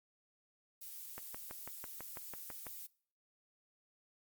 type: noise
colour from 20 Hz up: violet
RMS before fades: -48 dBFS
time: 0.81-2.87 s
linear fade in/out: 10 ms
type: click train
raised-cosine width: 0.5 ms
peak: -31 dBFS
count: 10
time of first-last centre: 1.18-2.668 s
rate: 6.05 Hz
effects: noise-tail reverb RT60 0.5 s tail -22 dB re dry + Opus 48 kbps